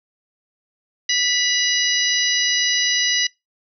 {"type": "harmonic tone with a mistuned harmonic", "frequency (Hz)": 987.8, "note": "B5", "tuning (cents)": 0, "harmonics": [2, 3, 4, 5, 6], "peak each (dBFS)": [-23, -23, -23, -23, -23], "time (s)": [1.09, 3.27], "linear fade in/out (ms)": 5, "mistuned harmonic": 3, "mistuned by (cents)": -38, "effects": ["noise-tail reverb RT60 0.2 s tail -23 dB re dry"]}